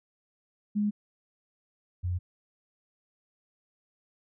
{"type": "tone pair in turn", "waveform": "sine", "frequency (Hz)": [207.7, 89.37], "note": ["G#3", "F2"], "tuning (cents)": [0, 40], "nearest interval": "octave + minor third", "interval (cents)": 1460, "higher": "first", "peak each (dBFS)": [-24, -27], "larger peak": "first", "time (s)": [[0.75, 0.91], [2.03, 2.19]], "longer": "neither", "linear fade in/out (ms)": 20, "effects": []}